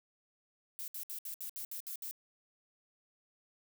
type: noise bursts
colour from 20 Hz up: violet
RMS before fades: -42 dBFS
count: 9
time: 0.79-2.111 s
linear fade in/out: 0 ms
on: 89 ms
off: 65 ms
effects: none